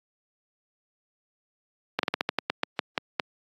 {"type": "slowing click train", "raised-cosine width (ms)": 0.3, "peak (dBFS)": -7, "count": 12, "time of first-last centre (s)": [1.99, 3.198], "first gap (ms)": 42, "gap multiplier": 1.18, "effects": ["high-pass 200 Hz 12 dB/octave", "AAC 32 kbps"]}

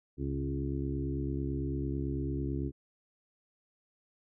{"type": "harmonic tone with a mistuned harmonic", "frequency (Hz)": 69, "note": "C#2", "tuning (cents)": -7, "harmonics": [1, 2, 3, 4, 5, 6], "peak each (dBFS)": [-36, -36, -47, -37, -39, -45], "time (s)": [0.17, 2.72], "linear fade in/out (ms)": 50, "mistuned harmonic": 2, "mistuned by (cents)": -21, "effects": []}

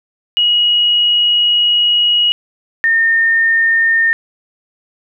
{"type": "tone pair in turn", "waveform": "sine", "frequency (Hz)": [2900, 1822.1], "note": ["F#7", "A#6"], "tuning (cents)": [-35, -40], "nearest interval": "minor sixth", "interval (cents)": 805, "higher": "first", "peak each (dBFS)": -9, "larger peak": "neither", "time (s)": [[0.37, 2.32], [2.84, 4.13]], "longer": "first", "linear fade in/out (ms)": 0, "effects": []}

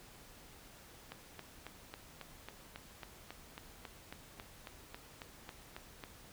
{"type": "click train", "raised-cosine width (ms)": 0.3, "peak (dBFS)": -29, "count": 19, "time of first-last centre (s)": [1.12, 6.038], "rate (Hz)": 3.66, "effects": ["pink hiss -57 dBFS RMS until 6.32 s"]}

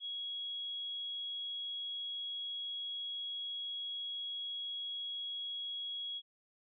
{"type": "tone", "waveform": "sine", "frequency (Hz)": 3322, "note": "G#7", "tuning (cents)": 0, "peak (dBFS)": -38, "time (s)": [0, 6.22], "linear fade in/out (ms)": 50, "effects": []}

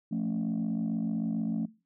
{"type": "chord", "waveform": "sine", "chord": "F augmented", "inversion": "none", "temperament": "equal with one note detuned", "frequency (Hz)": [174.61, 221.4, 277.2], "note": ["F3", "A3", "C#4"], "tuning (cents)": [0, 11, 0], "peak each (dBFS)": [-32, -29, -34], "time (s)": [0.11, 1.66], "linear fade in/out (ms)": 10, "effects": ["noise-tail reverb RT60 0.3 s tail -21 dB re dry", "tanh soft clip ceiling -24 dBFS"]}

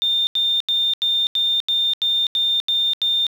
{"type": "tone bursts", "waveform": "sine", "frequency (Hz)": 3616, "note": "A7", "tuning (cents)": 47, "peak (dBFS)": -16, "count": 10, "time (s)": [0.02, 3.267], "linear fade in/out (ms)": 0, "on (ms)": 250, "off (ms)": 83, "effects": ["7-bit"]}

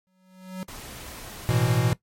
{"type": "tone with exponential growth", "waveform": "square", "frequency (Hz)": 186.1, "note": "F#3", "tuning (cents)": 10, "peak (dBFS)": -29, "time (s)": [0.07, 0.63], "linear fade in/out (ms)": 0, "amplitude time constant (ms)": 120}
{"type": "noise", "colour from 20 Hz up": "pink", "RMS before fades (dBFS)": -40, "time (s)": [0.68, 1.79], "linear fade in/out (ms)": 5}
{"type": "chord", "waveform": "square", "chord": "A suspended second", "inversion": "none", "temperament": "equal", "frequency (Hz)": [110, 123.47, 164.81], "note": ["A2", "B2", "E3"], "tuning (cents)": [0, 0, 0], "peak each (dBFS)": [-26, -23, -28], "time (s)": [1.49, 1.93], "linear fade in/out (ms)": 0}
{"effects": ["noise-tail reverb RT60 0.1 s tail -17 dB re dry", "MP3 64 kbps"]}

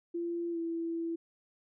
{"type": "tone with pitch glide", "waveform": "sine", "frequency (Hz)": [341.7, 332.7], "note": ["F4", "E4"], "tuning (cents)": [-38, 16], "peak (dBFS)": -32, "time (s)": [0.14, 1.16], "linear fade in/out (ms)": 10, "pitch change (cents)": -46, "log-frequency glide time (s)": [0.51, 0.58], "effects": []}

